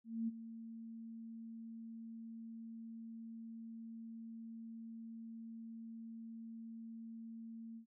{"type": "tone with ADSR envelope", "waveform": "sine", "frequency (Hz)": 227.1, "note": "A#3", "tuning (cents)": -45, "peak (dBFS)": -34, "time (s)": [0.04, 7.86], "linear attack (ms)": 240, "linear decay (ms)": 24, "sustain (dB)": -13, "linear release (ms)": 95, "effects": []}